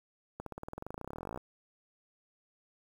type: accelerating click train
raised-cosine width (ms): 1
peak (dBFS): -26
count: 30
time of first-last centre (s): 0.4-1.375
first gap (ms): 63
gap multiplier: 0.95
effects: 9-bit